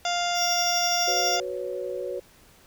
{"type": "harmonic tone", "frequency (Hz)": 700, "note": "F5", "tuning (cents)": 4, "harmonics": [1, 2, 3, 4, 5, 7, 8, 9, 10], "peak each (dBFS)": [-26, -33, -36, -35, -32, -35, -40, -40, -39], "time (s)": [0.05, 1.4], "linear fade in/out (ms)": 2}
{"type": "tone with tremolo", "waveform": "square", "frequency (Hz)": 5588, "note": "F8", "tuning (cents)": 0, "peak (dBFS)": -24, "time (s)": [0.34, 1.39], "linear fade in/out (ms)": 50, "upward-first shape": "triangle", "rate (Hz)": 12, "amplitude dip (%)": 35}
{"type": "chord", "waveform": "sine", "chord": "F# suspended fourth", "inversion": "none", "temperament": "equal", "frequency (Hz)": [370, 493.9, 554.4], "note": ["F#4", "B4", "C#5"], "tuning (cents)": [0, 0, 0], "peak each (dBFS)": -33, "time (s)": [1.07, 2.2], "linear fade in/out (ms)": 10}
{"effects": ["pink hiss -55 dBFS RMS until 2.66 s"]}